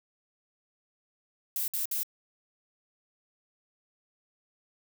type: noise bursts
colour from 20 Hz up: violet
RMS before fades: -31 dBFS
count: 3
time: 1.56-2.032 s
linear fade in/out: 2 ms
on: 120 ms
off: 56 ms
effects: none

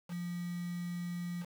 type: tone with quantisation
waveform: sine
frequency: 174.7 Hz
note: F3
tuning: 1 cent sharp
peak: -36 dBFS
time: 0.08-1.46 s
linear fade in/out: 50 ms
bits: 8
effects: none

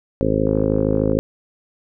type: harmonic tone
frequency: 53.1 Hz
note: G#1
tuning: 39 cents sharp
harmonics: 1 / 2 / 3 / 4 / 5 / 6 / 7 / 8 / 9 / 10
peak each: -27 / -25 / -25 / -26 / -22 / -27 / -28 / -25 / -25 / -23 dBFS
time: 0.21-1.19 s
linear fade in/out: 0 ms
type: click train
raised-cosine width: 1 ms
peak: -22 dBFS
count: 32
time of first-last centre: 0.47-1.12 s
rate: 47.7 Hz
effects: none

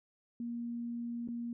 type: tone with dropouts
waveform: sine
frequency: 236.3 Hz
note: A#3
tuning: 24 cents sharp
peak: -36 dBFS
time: 0.4-1.53 s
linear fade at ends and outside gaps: 2 ms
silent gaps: 1.276-1.286 s
effects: none

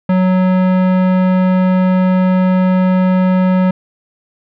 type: tone with tanh clipping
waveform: sine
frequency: 185 Hz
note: F#3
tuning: in tune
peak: -11 dBFS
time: 0.09-3.71 s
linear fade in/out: 5 ms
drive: 18 dB
effects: none

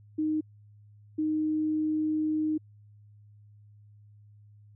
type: tone pair in turn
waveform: sine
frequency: 309.4 / 309.4 Hz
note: D#4 / D#4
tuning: -10 / -10 cents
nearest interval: unison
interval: 0 cents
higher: neither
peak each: -25 dBFS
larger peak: neither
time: 0.18-0.41 / 1.18-2.58 s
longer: second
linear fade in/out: 10 ms
effects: added 104 Hz sine -52 dBFS peak until 4.75 s

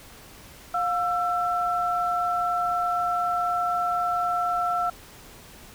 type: tone pair together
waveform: sine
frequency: 708.8 / 1338 Hz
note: F5 / E6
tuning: +25 / +25 cents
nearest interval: major seventh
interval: 1100 cents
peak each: -25 dBFS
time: 0.74-4.9 s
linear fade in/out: 5 ms
effects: pink hiss -47 dBFS RMS until 5.74 s

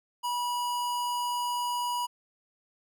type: tone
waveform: square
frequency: 972 Hz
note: B5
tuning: 28 cents flat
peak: -29 dBFS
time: 0.23-2.07 s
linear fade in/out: 20 ms
effects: none

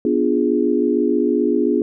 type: chord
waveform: sine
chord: B diminished seventh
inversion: none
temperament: equal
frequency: 246.9 / 293.7 / 349.2 / 415.3 Hz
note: B3 / D4 / F4 / Ab4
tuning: 0 / 0 / 0 / 0 cents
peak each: -20 dBFS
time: 0.05-1.82 s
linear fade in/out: 2 ms
effects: none

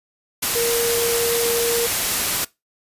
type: tone in noise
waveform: sine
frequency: 468.8 Hz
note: A#4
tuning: 10 cents sharp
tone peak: -19 dBFS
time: 0.55-1.87 s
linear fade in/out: 10 ms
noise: white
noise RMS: -21 dBFS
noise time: 0.42-2.45 s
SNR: -1 dB
effects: noise-tail reverb RT60 0.2 s tail -21 dB re dry + resampled to 32000 Hz

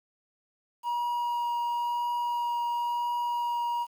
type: tone with vibrato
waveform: triangle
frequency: 955 Hz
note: A#5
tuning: 42 cents sharp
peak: -25 dBFS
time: 0.83-3.87 s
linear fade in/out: 50 ms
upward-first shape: triangle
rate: 0.97 Hz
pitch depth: 8 cents each way
effects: 9-bit

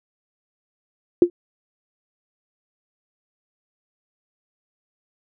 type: tone with exponential decay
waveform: sine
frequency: 349.2 Hz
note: F4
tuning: in tune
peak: -4 dBFS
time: 1.22-1.3 s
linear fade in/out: 2 ms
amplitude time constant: 17 ms
effects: none

